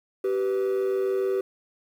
triangle tone pair together, 386.9 / 493.9 Hz, G4 / B4, -23 / 0 cents, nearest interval major third, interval 423 cents, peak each -20 / -26 dBFS, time 0.24-1.41 s, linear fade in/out 5 ms, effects tanh soft clip ceiling -18 dBFS + 9-bit

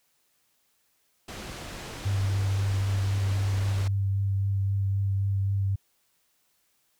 pink low-pass noise, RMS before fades -39 dBFS, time 1.28-3.88 s, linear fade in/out 5 ms, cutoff 7400 Hz, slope 12 dB/octave
sine tone with vibrato, 98.3 Hz, G2, 5 cents sharp, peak -23 dBFS, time 2.05-5.76 s, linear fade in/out 10 ms, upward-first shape triangle, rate 3.8 Hz, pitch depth 16 cents each way
effects white hiss -70 dBFS RMS until 6.99 s

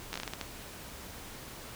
slowing click train, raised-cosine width 0.2 ms, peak -18 dBFS, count 9, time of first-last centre 0.13-0.412 s, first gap 11 ms, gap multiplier 1.32, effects pink hiss -46 dBFS RMS until 1.75 s

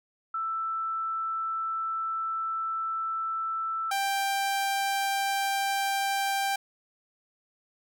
sine / sawtooth tone pair in turn, 1325 / 787.8 Hz, E6 / G5, +9 / +8 cents, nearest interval major sixth, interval 901 cents, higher first, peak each -28 / -22 dBFS, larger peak second, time 0.34-3.91 / 3.91-6.56 s, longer first, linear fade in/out 5 ms, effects none

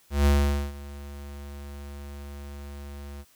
square tone with ADSR envelope, 71.2 Hz, C#2, 47 cents sharp, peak -17 dBFS, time 0.1-3.25 s, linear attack 160 ms, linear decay 460 ms, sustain -21 dB, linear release 48 ms, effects white hiss -60 dBFS RMS until 3.35 s

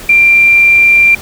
sine tone, 2371 Hz, D7, 16 cents sharp, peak -3 dBFS, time 0.09-1.15 s, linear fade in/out 5 ms, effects pink hiss -29 dBFS RMS until 1.21 s

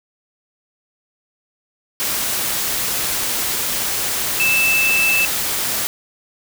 sine tone in noise, 2637 Hz, E7, in tune, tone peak -14 dBFS, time 4.4-5.25 s, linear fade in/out 0 ms, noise white, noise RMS -21 dBFS, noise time 2-5.87 s, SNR +4 dB, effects none

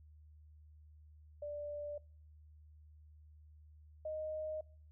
sine tone pair in turn, 587.3 / 620.3 Hz, D5 / D#5, 0 / -5 cents, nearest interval minor second, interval 95 cents, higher second, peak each -40 / -38 dBFS, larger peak second, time 1.42-1.98 / 4.05-4.61 s, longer neither, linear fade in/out 5 ms, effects noise-tail reverb RT60 0.5 s tail -25 dB re dry + added 76 Hz sine -57 dBFS peak until 4.91 s

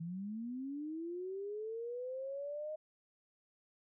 sine linear sweep, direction up, 160 to 623 Hz, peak -39 dBFS, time 0-2.76 s, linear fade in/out 10 ms, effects none

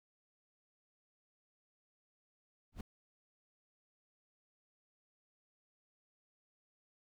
brown noise with exponential growth, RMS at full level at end -34 dBFS, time 2.72-2.81 s, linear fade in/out 5 ms, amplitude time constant 18 ms, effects none

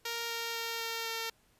5% pulse tone with pitch steps, 465.4 / 462.7 / 460.1 / 457.4 / 454.8 Hz, A#4 / A#4 / A#4 / A#4 / A#4, -3 / -13 / -23 / -33 / -43 cents, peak -23 dBFS, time 0.05-1.3 s, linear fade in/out 5 ms, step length 250 ms, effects pink hiss -68 dBFS RMS until 1.59 s + resampled to 32000 Hz

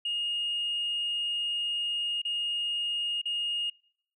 sine tone with dropouts, 2852 Hz, F7, 36 cents sharp, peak -27 dBFS, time 0.05-3.7 s, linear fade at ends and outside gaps 5 ms, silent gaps 2.218-2.25 / 3.216-3.255 s, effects noise-tail reverb RT60 0.6 s tail -24 dB re dry + tanh soft clip ceiling -24 dBFS

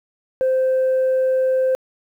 sine tone, 520 Hz, C5, 11 cents flat, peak -13 dBFS, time 0.41-1.75 s, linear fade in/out 0 ms, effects tanh soft clip ceiling -13 dBFS + 9-bit

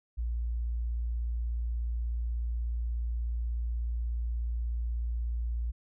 sine tone, 58.27 Hz, A#1, in tune, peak -29 dBFS, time 0.17-5.72 s, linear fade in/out 20 ms, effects none

